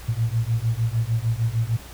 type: beating tone pair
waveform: sine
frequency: 111.3 / 117.9 Hz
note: A2 / A#2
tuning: +20 / +20 cents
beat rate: 6.6 Hz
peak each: -23 dBFS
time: 0.08-1.77 s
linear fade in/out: 10 ms
effects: added 60 Hz sine -41 dBFS peak until 1.93 s + pink hiss -43 dBFS RMS until 1.93 s